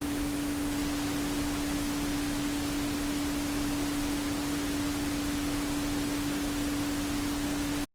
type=tone in noise; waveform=sine; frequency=288.6 Hz; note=D4; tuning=30 cents flat; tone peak=-30 dBFS; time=0.01-7.85 s; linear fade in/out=10 ms; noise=pink; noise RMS=-35 dBFS; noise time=0.01-7.85 s; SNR=+2 dB; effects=low-pass 12000 Hz 12 dB/octave + Opus 24 kbps